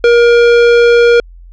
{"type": "tone with tanh clipping", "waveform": "sine", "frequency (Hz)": 473.5, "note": "A#4", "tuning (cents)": 27, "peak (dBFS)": -6, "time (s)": [0.04, 1.2], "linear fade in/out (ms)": 2, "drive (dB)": 18, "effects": ["added 43 Hz sine -32 dBFS peak until 1.52 s", "low-pass 5000 Hz 12 dB/octave"]}